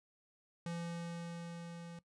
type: tone with level ramp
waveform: square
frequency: 170 Hz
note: F3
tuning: 46 cents flat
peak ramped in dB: -39 to -48 dBFS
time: 0.66-1.99 s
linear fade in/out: 2 ms
effects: noise-tail reverb RT60 0.1 s tail -18 dB re dry + resampled to 22050 Hz